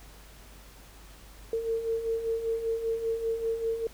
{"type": "beating tone pair", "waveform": "sine", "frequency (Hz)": [450, 455.1], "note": ["A4", "A#4"], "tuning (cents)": [39, -42], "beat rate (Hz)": 5.1, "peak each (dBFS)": [-35, -28], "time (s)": [1.53, 3.87], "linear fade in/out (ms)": 2, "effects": ["added 50 Hz sine -50 dBFS peak until 3.93 s", "pink hiss -53 dBFS RMS until 3.93 s"]}